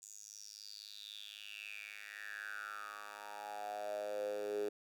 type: tone with high-pass filter sweep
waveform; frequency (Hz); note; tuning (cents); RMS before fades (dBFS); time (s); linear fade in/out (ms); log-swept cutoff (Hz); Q
10% pulse; 103.83; G#2; 0; -45; 0.02-4.69; 5; 7200 to 390; 7.8
effects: none